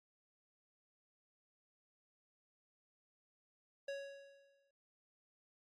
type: tone with exponential decay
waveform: square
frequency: 556 Hz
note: C#5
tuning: 5 cents sharp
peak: -40 dBFS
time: 3.88-4.71 s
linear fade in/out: 5 ms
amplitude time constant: 180 ms
effects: low-pass 5000 Hz 12 dB/octave + Opus 48 kbps